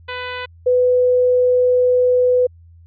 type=tone pair in turn; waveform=10% pulse / sine; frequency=498.7 / 498.7 Hz; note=B4 / B4; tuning=+17 / +17 cents; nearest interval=unison; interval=0 cents; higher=neither; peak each=-16 / -11 dBFS; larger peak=second; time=0.08-0.46 / 0.66-2.47 s; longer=second; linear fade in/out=10 ms; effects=added 84 Hz sine -42 dBFS peak until 2.86 s + resampled to 11025 Hz